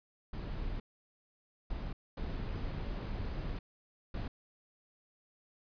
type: noise bursts at uneven times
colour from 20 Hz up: brown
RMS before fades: -38 dBFS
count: 4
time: 0.33-0.8 / 1.7-1.93 / 2.17-3.59 / 4.14-4.28 s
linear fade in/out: 5 ms
effects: resampled to 11025 Hz